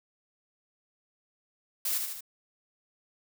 blue noise with echo, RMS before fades -30 dBFS, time 1.85-1.98 s, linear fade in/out 5 ms, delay 76 ms, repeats 3, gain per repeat -4 dB, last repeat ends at 2.208 s, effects none

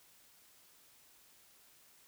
silence, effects white hiss -64 dBFS RMS until 2.07 s

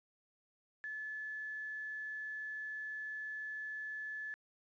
sine tone with quantisation, 1727 Hz, A6, 33 cents flat, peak -40 dBFS, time 0.84-4.34 s, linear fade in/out 0 ms, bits 11, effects resampled to 16000 Hz

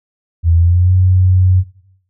sine tone with pitch glide, 83.7 to 92.34 Hz, E2 to F#2, +27 to -3 cents, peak -7 dBFS, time 0.43-1.64 s, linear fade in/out 50 ms, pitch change +170 cents, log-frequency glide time 0.56-0.93 s, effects noise-tail reverb RT60 0.7 s tail -17 dB re dry

